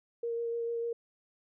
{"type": "tone with vibrato", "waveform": "sine", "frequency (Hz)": 466.2, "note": "A#4", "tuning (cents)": 0, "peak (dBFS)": -31, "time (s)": [0.23, 0.93], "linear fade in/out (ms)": 5, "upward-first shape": "sine", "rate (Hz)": 6.7, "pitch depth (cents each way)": 12, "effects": []}